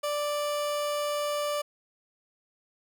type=tone; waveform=30% pulse; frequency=587.3 Hz; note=D5; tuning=in tune; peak=-25 dBFS; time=0.03-1.62 s; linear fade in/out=10 ms; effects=none